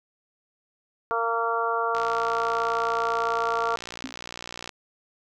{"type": "harmonic tone", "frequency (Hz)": 230, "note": "A#3", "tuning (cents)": -23, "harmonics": [2, 3, 4, 5, 6], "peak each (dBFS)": [-29, -30, -30, -28, -29], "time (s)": [1.11, 3.76], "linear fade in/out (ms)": 0}
{"type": "click train", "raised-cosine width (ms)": 0.2, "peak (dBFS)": -18, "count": 165, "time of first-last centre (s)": [1.95, 4.692], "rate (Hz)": 59.8}
{"type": "tone with exponential decay", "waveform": "sine", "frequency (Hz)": 262.8, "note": "C4", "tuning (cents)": 8, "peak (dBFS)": -25, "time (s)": [4.04, 4.13], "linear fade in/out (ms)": 0, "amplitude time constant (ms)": 19}
{"effects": []}